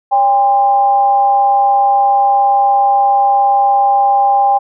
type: tone with amplitude modulation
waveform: sine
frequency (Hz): 802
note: G5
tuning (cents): +39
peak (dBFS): -5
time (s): 0.11-4.59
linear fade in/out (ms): 20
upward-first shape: sine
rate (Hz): 237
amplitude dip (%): 55
effects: none